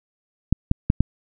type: clicks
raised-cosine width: 5 ms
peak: -3 dBFS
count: 4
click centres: 0.526 / 0.714 / 0.901 / 1.006 s
effects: none